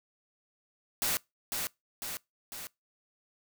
white noise with echo, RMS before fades -30 dBFS, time 1.02-1.17 s, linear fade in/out 0 ms, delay 500 ms, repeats 3, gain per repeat -4 dB, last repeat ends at 2.67 s, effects noise-tail reverb RT60 0.2 s tail -23 dB re dry

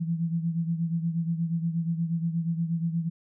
sine beating tone pair, 165.3 / 173.7 Hz, E3 / F3, +5 / -9 cents, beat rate 8.4 Hz, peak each -26 / -32 dBFS, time 0-3.1 s, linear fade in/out 20 ms, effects none

